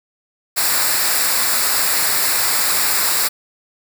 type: noise with comb filter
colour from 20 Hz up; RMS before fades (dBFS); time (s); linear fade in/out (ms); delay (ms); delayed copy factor
white; -17; 0.56-3.29; 20; 0.32; -0.65
effects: none